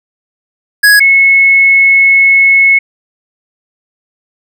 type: tone pair in turn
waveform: square / sine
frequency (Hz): 1667 / 2190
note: G#6 / C#7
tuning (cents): +6 / -22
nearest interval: perfect fourth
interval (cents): 472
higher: second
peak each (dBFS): -3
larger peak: neither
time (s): 0.83-1 / 1-2.79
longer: second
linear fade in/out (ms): 10
effects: none